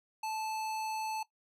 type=tone; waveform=square; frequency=874 Hz; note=A5; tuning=12 cents flat; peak=-35 dBFS; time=0.23-1.23 s; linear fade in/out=5 ms; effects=noise-tail reverb RT60 0.1 s tail -17 dB re dry + low-pass 12000 Hz 12 dB/octave